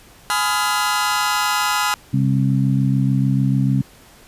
sawtooth chord, F half-diminished seventh, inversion first, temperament just, 838.1 / 1005.8 / 1257.2 / 1396.9 Hz, Ab5 / Cb6 / Eb6 / F6, +16 / +31 / +18 / 0 cents, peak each -19 dBFS, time 0.3-1.94 s, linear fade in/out 0 ms
harmonic tone, 66.8 Hz, C2, 36 cents sharp, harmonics 2 / 3 / 4, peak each -16 / -20 / -22 dBFS, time 2.13-3.82 s, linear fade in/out 10 ms
effects pink hiss -47 dBFS RMS until 4.27 s + resampled to 32000 Hz

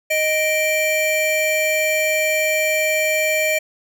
square tone pair together, 622.2 / 2349 Hz, D#5 / D7, 0 / 0 cents, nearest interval octave + major seventh, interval 2300 cents, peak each -20 dBFS, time 0.1-3.59 s, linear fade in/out 10 ms, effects none

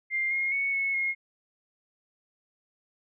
sine tone with pitch steps, 2100 / 2141 / 2216 / 2196 / 2151 Hz, C7 / C7 / C#7 / C#7 / C7, +6 / +39 / -1 / -17 / +47 cents, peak -25 dBFS, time 0.1-1.15 s, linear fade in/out 50 ms, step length 210 ms, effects none

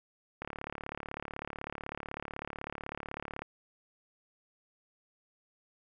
click train, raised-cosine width 0.5 ms, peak -23 dBFS, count 109, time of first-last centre 0.42-3.42 s, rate 36 Hz, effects none

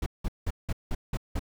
brown noise bursts, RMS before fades -28 dBFS, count 7, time 0.02-1.394 s, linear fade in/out 5 ms, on 42 ms, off 180 ms, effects none

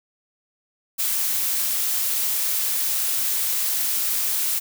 blue noise, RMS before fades -23 dBFS, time 0.98-4.6 s, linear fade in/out 20 ms, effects none

